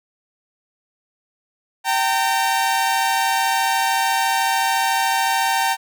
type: tone pair together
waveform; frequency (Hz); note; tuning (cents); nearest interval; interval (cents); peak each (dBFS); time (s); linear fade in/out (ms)
sawtooth; 777 / 910.8; G5 / A#5; -16 / -40; minor third; 276; -16; 1.84-5.77; 50
effects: none